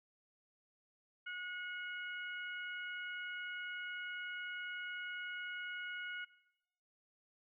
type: harmonic tone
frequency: 726 Hz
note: F#5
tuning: 33 cents flat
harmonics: 2 / 3 / 4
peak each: -43 / -48 / -51 dBFS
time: 1.26-6.25 s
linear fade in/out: 10 ms
effects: noise-tail reverb RT60 0.9 s tail -19 dB re dry